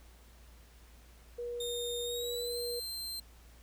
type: tone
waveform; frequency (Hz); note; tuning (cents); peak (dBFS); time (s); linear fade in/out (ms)
sine; 480; B4; -49; -36; 1.38-2.8; 10
type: tone with pitch glide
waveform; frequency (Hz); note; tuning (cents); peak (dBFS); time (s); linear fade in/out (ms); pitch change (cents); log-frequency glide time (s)
sawtooth; 3665 to 4138; A#7 to C8; -30 to -20; -35; 1.6-3.2; 5; +210; 2.03-2.59
effects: added 58 Hz sine -55 dBFS peak until 3.62 s + pink hiss -62 dBFS RMS until 3.62 s